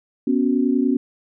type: chord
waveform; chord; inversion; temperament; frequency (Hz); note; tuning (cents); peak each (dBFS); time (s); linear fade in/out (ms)
sine; B suspended second; none; equal; 246.9 / 277.2 / 370; B3 / C#4 / F#4; 0 / 0 / 0; -19 / -19 / -25; 0.27-0.97; 5
effects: none